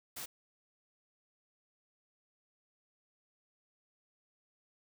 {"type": "noise", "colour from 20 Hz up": "white", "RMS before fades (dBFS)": -43, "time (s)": [0.16, 0.26], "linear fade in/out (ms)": 10, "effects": []}